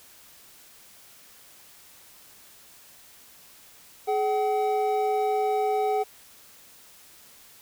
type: tone pair together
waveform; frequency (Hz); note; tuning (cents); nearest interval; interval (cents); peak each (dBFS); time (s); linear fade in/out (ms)
triangle; 422.6 / 760; G#4 / F#5; +30 / +46; minor seventh; 1016; -23; 4.07-6.04; 20
effects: white hiss -52 dBFS RMS until 7.61 s